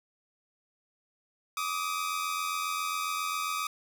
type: tone pair together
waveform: sawtooth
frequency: 1167 / 1254.4 Hz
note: D6 / D#6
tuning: -11 / +14 cents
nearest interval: minor second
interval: 125 cents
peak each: -30 / -29 dBFS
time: 1.57-3.67 s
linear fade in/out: 2 ms
effects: none